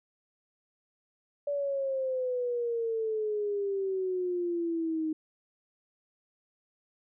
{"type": "exponential sweep", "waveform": "sine", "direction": "down", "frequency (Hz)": [578, 311.1], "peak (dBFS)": -28, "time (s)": [1.47, 5.13], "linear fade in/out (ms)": 5, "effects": []}